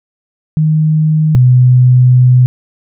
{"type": "tone pair in turn", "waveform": "sine", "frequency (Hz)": [155.56, 125.99], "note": ["D#3", "B2"], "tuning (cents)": [0, 35], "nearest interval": "major third", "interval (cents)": 365, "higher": "first", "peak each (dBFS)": [-7, -3], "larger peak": "second", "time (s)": [[0.57, 1.35], [1.35, 2.46]], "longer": "second", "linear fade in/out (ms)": 0, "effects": []}